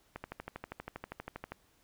click train, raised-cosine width 0.5 ms, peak -25 dBFS, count 18, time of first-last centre 0.16-1.52 s, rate 12.5 Hz, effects pink hiss -69 dBFS RMS until 1.83 s

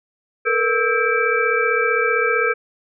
sine tone cluster, 446.7 / 482.2 / 1307 / 1595 / 2317 Hz, A4 / B4 / E6 / G6 / D7, +26 / -41 / -15 / +30 / -24 cents, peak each -22 dBFS, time 0.45-2.54 s, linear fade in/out 20 ms, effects none

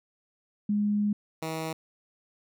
sine / 10% pulse tone pair in turn, 207.2 / 160.18 Hz, G#3 / E3, -4 / -49 cents, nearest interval major third, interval 445 cents, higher first, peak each -23 dBFS, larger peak neither, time 0.69-1.13 / 1.42-1.73 s, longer first, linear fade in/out 5 ms, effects none

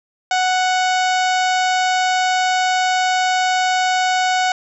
harmonic tone with a mistuned harmonic, 740 Hz, F#5, in tune, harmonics 1 / 2 / 3 / 4 / 5 / 6 / 7 / 8 / 9 / 10, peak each -16 / -22 / -26 / -28 / -30 / -32 / -33 / -34 / -35 / -36 dBFS, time 0.31-4.52 s, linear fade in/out 2 ms, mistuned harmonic 9, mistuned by +19 cents, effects none

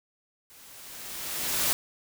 white noise with level ramp, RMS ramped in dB -53 to -24 dBFS, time 0.5-1.73 s, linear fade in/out 0 ms, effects none

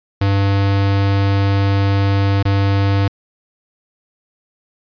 square tone with dropouts, 98.9 Hz, G2, 16 cents sharp, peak -13 dBFS, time 0.21-3.08 s, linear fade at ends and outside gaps 5 ms, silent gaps 2.428-2.452 s, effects resampled to 11025 Hz

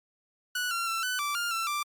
sawtooth tone with pitch steps, 1475 / 1371 / 1342 / 1500 / 1166 / 1405 / 1342 / 1178 Hz, F#6 / F6 / E6 / F#6 / D6 / F6 / E6 / D6, -6 / -32 / +31 / +23 / -13 / +10 / +31 / +5 cents, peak -25 dBFS, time 0.55-1.83 s, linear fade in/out 5 ms, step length 160 ms, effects Opus 48 kbps

